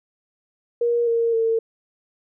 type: tone with pitch steps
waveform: sine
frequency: 473.4 / 462.9 / 452.5 Hz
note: A#4 / A#4 / A4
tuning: +27 / -12 / +48 cents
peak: -17 dBFS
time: 0.81-1.59 s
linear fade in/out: 5 ms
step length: 260 ms
effects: none